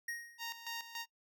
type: tone with exponential decay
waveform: square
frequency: 1872 Hz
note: A#6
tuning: 7 cents sharp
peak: -37 dBFS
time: 0.08-0.54 s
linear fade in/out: 5 ms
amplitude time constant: 100 ms
type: tone with tremolo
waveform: 10% pulse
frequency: 929 Hz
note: A#5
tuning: 6 cents flat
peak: -31 dBFS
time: 0.38-1.06 s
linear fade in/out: 50 ms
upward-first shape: square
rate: 3.5 Hz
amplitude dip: 70%
effects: noise-tail reverb RT60 0.1 s tail -22 dB re dry